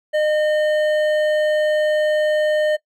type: tone with hard clipping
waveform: triangle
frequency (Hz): 610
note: D#5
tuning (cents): -34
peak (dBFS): -17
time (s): 0.13-2.77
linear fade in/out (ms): 20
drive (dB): 13
effects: noise-tail reverb RT60 0.1 s tail -20 dB re dry